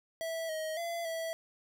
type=tone with pitch steps; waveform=square; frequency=655 / 630 / 679 / 655 Hz; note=E5 / D#5 / F5 / E5; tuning=-11 / +21 / -49 / -11 cents; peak=-35 dBFS; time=0.21-1.33 s; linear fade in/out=0 ms; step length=280 ms; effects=none